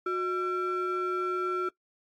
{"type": "ring-modulated tone", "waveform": "triangle", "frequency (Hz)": 493.9, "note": "B4", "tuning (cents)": 0, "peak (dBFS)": -22, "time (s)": [0.06, 1.69], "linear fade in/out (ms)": 5, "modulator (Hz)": 858, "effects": ["noise-tail reverb RT60 0.1 s tail -19 dB re dry", "AAC 48 kbps"]}